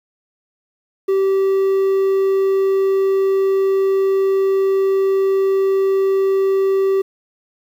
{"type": "tone", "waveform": "triangle", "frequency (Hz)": 387.4, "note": "G4", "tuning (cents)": -20, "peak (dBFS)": -11, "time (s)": [1.08, 7.02], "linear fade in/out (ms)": 10, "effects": ["8-bit"]}